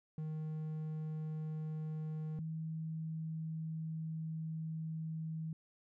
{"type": "tone pair in turn", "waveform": ["triangle", "sine"], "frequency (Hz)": [155.9, 159.82], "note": ["D#3", "D#3"], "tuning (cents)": [4, 47], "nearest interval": "unison", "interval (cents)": 43, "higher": "second", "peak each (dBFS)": [-36, -38], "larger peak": "first", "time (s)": [[0.18, 2.39], [2.39, 5.53]], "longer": "second", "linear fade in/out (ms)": 2, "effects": []}